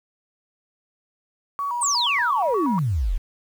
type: tone with vibrato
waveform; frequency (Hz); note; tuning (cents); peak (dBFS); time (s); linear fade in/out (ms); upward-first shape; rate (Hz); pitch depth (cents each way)
sine; 1042; C6; -7; -23; 1.59-2.79; 0; square; 4.2; 140
type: exponential sweep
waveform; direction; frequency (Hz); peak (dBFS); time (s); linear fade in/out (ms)
sine; down; 8950 to 33.72; -19; 1.81-3.18; 10
effects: tanh soft clip ceiling -11 dBFS + 8-bit